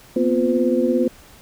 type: tone cluster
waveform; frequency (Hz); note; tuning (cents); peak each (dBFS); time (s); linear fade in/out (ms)
sine; 238.4 / 255.9 / 350.6 / 510; A#3 / C4 / F4 / C5; +39 / -38 / +7 / -44; -21; 0.16-1.08; 5
effects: pink hiss -47 dBFS RMS until 1.41 s